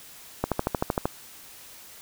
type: click train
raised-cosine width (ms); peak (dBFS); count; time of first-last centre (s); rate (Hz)
1; -9; 9; 0.44-1.055; 13
effects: white hiss -47 dBFS RMS until 2.01 s